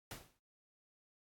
pink noise with exponential decay, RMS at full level -44 dBFS, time 0.11-0.39 s, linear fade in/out 1 ms, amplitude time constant 60 ms, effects AAC 64 kbps

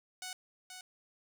5% pulse tone with echo, 740 Hz, F#5, in tune, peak -29 dBFS, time 0.22-0.33 s, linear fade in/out 2 ms, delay 480 ms, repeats 1, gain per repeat -6 dB, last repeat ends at 0.81 s, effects none

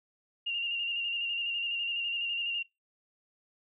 sine tone with vibrato, 2794 Hz, F7, in tune, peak -30 dBFS, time 0.46-2.63 s, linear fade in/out 10 ms, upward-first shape square, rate 12 Hz, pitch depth 26 cents each way, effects noise-tail reverb RT60 0.2 s tail -21 dB re dry

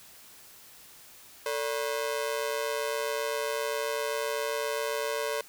sawtooth ring-modulated tone, 513 Hz, C5, 34 cents flat, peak -22 dBFS, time 1.46-5.41 s, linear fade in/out 0 ms, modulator 63.8 Hz, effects white hiss -52 dBFS RMS until 5.48 s

